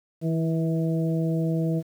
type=harmonic tone with a mistuned harmonic; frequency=162.3 Hz; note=E3; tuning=27 cents flat; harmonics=1 / 2 / 3 / 4; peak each=-23 / -29 / -33 / -35 dBFS; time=0.21-1.83 s; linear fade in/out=50 ms; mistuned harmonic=2; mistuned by=+16 cents; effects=9-bit